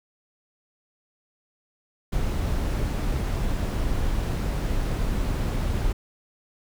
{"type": "noise", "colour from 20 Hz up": "brown", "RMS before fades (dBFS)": -25, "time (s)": [2.12, 5.93], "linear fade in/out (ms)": 10, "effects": []}